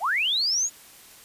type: linear sweep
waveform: sine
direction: up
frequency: 590 to 6910 Hz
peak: -21 dBFS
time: 0-0.7 s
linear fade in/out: 50 ms
effects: white hiss -49 dBFS RMS until 1.24 s + resampled to 32000 Hz